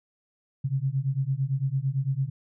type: beating tone pair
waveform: sine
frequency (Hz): 130.81 / 139.71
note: C3 / C#3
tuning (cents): 0 / +14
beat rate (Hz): 8.9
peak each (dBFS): -27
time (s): 0.64-2.3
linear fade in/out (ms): 10
effects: none